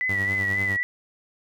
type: tone with vibrato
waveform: sine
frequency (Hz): 1975.5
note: B6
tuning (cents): 0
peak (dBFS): -22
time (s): 0.01-0.83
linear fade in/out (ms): 0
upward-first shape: sine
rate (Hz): 3.7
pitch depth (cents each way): 47
type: tone with tremolo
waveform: sawtooth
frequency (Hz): 98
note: G2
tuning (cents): 0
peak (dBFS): -24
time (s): 0.09-0.77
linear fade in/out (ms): 5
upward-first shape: triangle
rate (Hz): 10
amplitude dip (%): 55
effects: none